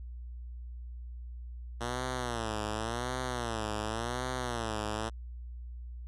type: tone with vibrato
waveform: 5% pulse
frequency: 116.54 Hz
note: A#2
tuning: in tune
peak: -22 dBFS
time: 1.8-5.1 s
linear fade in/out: 20 ms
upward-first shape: sine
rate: 0.9 Hz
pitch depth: 160 cents each way
effects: added 60 Hz sine -40 dBFS peak until 6.07 s + resampled to 24000 Hz